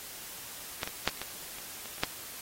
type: clicks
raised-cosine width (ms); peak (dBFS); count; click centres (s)
0.2; -13 / -18 / -7 / -29 / -18 / -26 / -25 / -28 / -9; 9; 0.832 / 0.875 / 1.076 / 1.174 / 1.216 / 1.585 / 1.857 / 1.982 / 2.035
effects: white hiss -44 dBFS RMS until 2.41 s + AAC 48 kbps